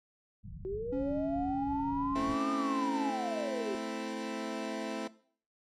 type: low-pass noise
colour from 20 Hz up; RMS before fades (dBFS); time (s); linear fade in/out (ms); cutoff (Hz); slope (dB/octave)
pink; -45; 0.43-2.36; 20; 210; 96
type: linear two-way sweep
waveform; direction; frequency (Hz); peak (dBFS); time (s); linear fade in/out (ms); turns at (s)
sine; up then down; 370 to 1219 to 370; -34; 0.65-3.75; 0; 2.52
type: tone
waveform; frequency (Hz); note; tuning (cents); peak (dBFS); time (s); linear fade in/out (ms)
triangle; 278.5; C#4; +8; -30; 0.92-3.11; 10
type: chord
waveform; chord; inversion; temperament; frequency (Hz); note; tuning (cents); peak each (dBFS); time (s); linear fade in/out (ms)
20% pulse; A minor; none; equal; 220 / 261.6 / 329.6; A3 / C4 / E4; 0 / 0 / 0; -35; 2.15-5.08; 10
effects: noise-tail reverb RT60 0.5 s tail -18 dB re dry + low-pass 7000 Hz 12 dB/octave